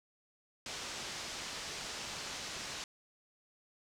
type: low-pass noise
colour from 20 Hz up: white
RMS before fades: -43 dBFS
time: 0.66-2.84 s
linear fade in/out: 2 ms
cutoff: 6600 Hz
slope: 24 dB/octave
effects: none